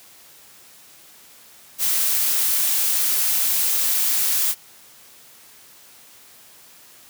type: noise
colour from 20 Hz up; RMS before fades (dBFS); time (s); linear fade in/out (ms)
blue; -20; 1.78-4.55; 50
effects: white hiss -48 dBFS RMS until 7.09 s + high-pass 80 Hz 12 dB/octave